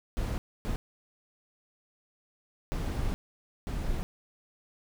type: noise bursts at uneven times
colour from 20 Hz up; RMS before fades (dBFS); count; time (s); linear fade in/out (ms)
brown; -31; 4; 0.17-0.38 / 0.65-0.76 / 2.72-3.14 / 3.67-4.03; 0
effects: none